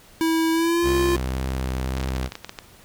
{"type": "tone with pitch glide", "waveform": "square", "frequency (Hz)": [325.3, 348.6], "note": ["E4", "F4"], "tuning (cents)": [-23, -3], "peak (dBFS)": -19, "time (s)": [0.21, 1.16], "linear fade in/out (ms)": 0, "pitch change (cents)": 120, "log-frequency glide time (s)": [0.52, 0.9]}
{"type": "tone with vibrato", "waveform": "sawtooth", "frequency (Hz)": 64.9, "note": "C2", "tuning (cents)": -13, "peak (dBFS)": -20, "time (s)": [0.82, 2.3], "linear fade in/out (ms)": 50, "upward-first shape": "sine", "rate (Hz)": 1.9, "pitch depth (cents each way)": 17}
{"type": "clicks", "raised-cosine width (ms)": 0.2, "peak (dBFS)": -15, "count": 12, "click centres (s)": [1.974, 2.004, 2.037, 2.087, 2.162, 2.231, 2.261, 2.321, 2.354, 2.446, 2.494, 2.588]}
{"effects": ["pink hiss -50 dBFS RMS until 2.84 s"]}